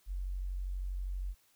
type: tone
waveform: sine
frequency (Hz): 46.25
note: F#1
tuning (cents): 0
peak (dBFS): -34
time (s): 0.06-1.35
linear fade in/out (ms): 50
effects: white hiss -69 dBFS RMS until 1.55 s